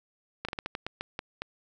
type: slowing click train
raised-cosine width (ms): 0.3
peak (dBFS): -17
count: 10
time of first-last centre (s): 0.45-1.42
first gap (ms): 36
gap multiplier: 1.26
effects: none